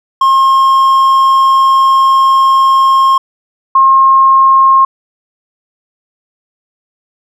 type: tone pair in turn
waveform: triangle / sine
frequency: 1071 / 1071 Hz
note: C6 / C6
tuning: +40 / +40 cents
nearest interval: unison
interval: 0 cents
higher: neither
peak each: -3 dBFS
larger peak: neither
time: 0.21-3.18 / 3.75-4.85 s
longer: first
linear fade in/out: 5 ms
effects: none